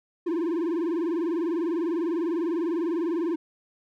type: tone with vibrato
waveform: triangle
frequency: 333.2 Hz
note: E4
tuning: 19 cents sharp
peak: -22 dBFS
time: 0.26-3.36 s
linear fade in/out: 10 ms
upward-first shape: sine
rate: 20 Hz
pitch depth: 140 cents each way
effects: none